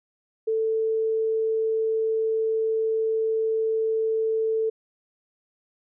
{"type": "tone", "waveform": "sine", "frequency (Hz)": 443.3, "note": "A4", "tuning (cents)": 13, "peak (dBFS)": -21, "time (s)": [0.47, 4.7], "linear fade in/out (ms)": 10, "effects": []}